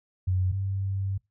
sine tone pair in turn, 92.5 / 97.14 Hz, F#2 / G2, 0 / -15 cents, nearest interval minor second, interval 85 cents, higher second, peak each -22 / -26 dBFS, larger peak first, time 0.27-0.52 / 0.52-1.18 s, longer second, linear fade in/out 10 ms, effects noise-tail reverb RT60 0.2 s tail -23 dB re dry

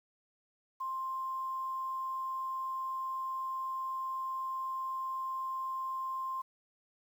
sine tone with quantisation, 1052 Hz, C6, 9 cents sharp, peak -34 dBFS, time 0.8-6.42 s, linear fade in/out 10 ms, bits 10, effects none

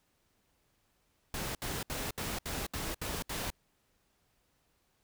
pink noise bursts, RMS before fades -37 dBFS, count 8, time 1.34-3.503 s, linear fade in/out 2 ms, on 210 ms, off 69 ms, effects pink hiss -74 dBFS RMS until 5.03 s

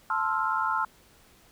sine chord, F major seventh, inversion first, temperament equal, 880 / 1046.5 / 1318.5 / 1396.9 Hz, A5 / C6 / E6 / F6, 0 / 0 / 0 / 0 cents, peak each -30 dBFS, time 0.1-0.85 s, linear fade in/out 2 ms, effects pink hiss -58 dBFS RMS until 1.51 s

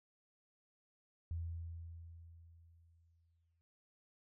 sine tone with exponential decay, 83.6 Hz, E2, 25 cents sharp, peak -37 dBFS, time 1.31-3.61 s, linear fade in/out 0 ms, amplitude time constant 500 ms, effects none

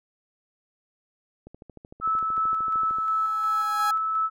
click train, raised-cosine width 2 ms, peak -30 dBFS, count 21, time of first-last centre 1.47-2.985 s, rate 13.2 Hz
sine tone with tremolo, 1306 Hz, E6, 17 cents flat, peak -21 dBFS, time 2.01-4.3 s, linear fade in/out 50 ms, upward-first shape square, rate 2.8 Hz, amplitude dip 25%
30% pulse tone with exponential growth, 829 Hz, G#5, 3 cents flat, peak -23 dBFS, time 2.76-3.91 s, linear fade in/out 5 ms, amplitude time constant 250 ms
effects none

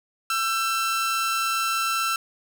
sawtooth tone pair together, 1338.8 / 1568 Hz, E6 / G6, +26 / 0 cents, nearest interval minor third, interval 274 cents, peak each -19 / -31 dBFS, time 0.3-2.16 s, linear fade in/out 2 ms, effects none

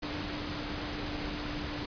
sine tone in noise, 296.2 Hz, D4, 15 cents sharp, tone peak -40 dBFS, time 0.02-1.86 s, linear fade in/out 10 ms, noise pink, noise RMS -37 dBFS, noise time 0.02-1.86 s, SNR -6 dB, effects resampled to 11025 Hz

